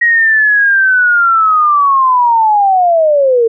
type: linear sweep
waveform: sine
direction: down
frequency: 1900 to 445.1 Hz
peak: -6 dBFS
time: 0.01-3.48 s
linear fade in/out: 10 ms
effects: none